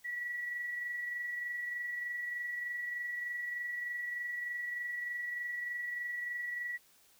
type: tone with amplitude modulation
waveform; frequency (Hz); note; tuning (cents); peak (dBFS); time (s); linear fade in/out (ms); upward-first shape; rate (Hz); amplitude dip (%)
sine; 1939; B6; -32; -34; 0.04-6.78; 20; sine; 23.3; 35
effects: white hiss -65 dBFS RMS until 7.19 s

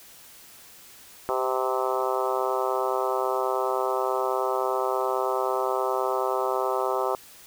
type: harmonic tone with a mistuned harmonic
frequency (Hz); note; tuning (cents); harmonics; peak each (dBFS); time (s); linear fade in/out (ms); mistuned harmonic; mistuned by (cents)
129.4; C3; -19; 3 / 4 / 5 / 6 / 7 / 8 / 9 / 10; -29 / -30 / -31 / -32 / -32 / -33 / -34 / -34; 1.29-7.15; 0; 3; +16
effects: white hiss -49 dBFS RMS until 7.46 s

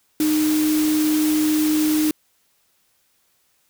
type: tone in noise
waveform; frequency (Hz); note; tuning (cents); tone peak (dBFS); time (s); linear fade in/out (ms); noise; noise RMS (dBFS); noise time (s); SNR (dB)
sine; 307.1; D#4; -23; -16; 0.2-2.11; 2; white; -28; 0.2-2.11; +9
effects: white hiss -64 dBFS RMS until 3.69 s

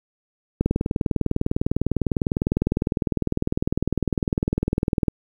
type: click train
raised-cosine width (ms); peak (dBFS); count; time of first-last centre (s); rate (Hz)
3; -7; 90; 0.61-5.082; 19.9
effects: 8-bit

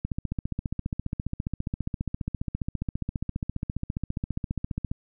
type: click train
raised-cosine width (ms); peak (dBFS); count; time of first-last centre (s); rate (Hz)
5; -16; 73; 0.05-4.915; 14.8
effects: none

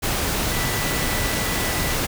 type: tone in noise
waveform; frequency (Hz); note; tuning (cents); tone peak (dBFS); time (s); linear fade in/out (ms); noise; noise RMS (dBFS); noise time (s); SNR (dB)
sine; 1975.5; B6; 0; -31; 0.51-1.95; 20; pink; -23; 0.02-2.07; -11
effects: none

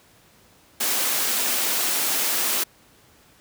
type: high-pass noise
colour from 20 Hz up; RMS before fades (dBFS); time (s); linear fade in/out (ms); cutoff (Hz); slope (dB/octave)
white; -23; 0.8-2.64; 10; 210; 24
effects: pink hiss -55 dBFS RMS until 3.4 s + high-pass 60 Hz 12 dB/octave

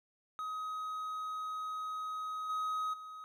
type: tone with level steps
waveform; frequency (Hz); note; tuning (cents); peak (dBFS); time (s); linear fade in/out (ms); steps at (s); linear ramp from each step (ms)
triangle; 1263; D#6; +26; -35 / -31 / -43; 0.39-3.24; 0; 2.49 / 2.93; 10
effects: none

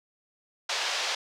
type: band-pass noise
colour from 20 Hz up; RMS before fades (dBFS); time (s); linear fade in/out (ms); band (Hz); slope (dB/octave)
white; -30; 0.69-1.15; 5; 510 to 5400; 24
effects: none

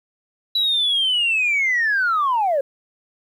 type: linear sweep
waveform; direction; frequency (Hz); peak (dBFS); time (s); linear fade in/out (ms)
sine; down; 3951 to 523; -15; 0.55-2.61; 5
effects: tanh soft clip ceiling -13 dBFS + 9-bit

